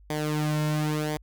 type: tone with flanger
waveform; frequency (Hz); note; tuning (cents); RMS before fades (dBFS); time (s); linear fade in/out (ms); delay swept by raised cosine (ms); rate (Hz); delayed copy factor
sawtooth; 152; D#3; -40; -27; 0.1-1.17; 2; 0.73 to 2.53; 0.94; -0.75
effects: added 50 Hz sine -50 dBFS peak until 1.22 s